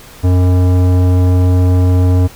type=tone with tanh clipping; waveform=sine; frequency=90.7 Hz; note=F#2; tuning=34 cents flat; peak=-9 dBFS; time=0.23-2.28 s; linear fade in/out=20 ms; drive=16 dB; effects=pink hiss -37 dBFS RMS until 2.35 s